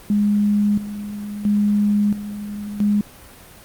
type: tone with tremolo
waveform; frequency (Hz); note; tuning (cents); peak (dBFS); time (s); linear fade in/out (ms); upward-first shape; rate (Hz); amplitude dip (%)
sine; 206.5; G#3; -10; -14; 0.1-3.01; 2; square; 0.74; 75
effects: pink hiss -43 dBFS RMS until 3.64 s + Opus 32 kbps